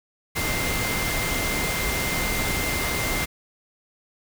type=tone in noise; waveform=sine; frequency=2093 Hz; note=C7; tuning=in tune; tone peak=-29 dBFS; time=0.35-3.26 s; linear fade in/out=20 ms; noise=pink; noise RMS=-26 dBFS; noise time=0.35-3.26 s; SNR=-6 dB; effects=none